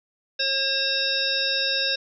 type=harmonic tone; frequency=539 Hz; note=C#5; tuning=49 cents flat; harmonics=1 / 3 / 5 / 7 / 9 / 10; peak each=-32 / -29 / -30 / -26 / -31 / -27 dBFS; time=0.39-1.96 s; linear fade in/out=10 ms; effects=none